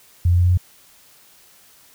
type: tone with pitch steps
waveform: sine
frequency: 87.3 / 87.96 / 88.62 / 89.29 / 89.96 Hz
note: F2 / F2 / F2 / F2 / F#2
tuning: 0 / +13 / +26 / +39 / -48 cents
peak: -12 dBFS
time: 0.25-0.575 s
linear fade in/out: 5 ms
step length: 65 ms
effects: white hiss -51 dBFS RMS until 1.94 s